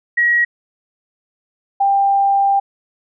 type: tone pair in turn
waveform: sine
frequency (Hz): 1905 / 792.7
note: A#6 / G5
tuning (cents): +37 / +19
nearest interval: octave + minor third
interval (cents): 1518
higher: first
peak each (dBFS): -11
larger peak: neither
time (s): 0.17-0.45 / 1.8-2.6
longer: second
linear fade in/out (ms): 10
effects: none